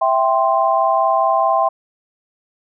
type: chord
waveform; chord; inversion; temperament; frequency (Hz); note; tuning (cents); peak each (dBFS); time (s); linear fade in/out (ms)
sine; C major; first; equal; 659.3 / 784 / 1046.5; E5 / G5 / C6; 0 / 0 / 0; -17; 0.01-1.69; 10
effects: none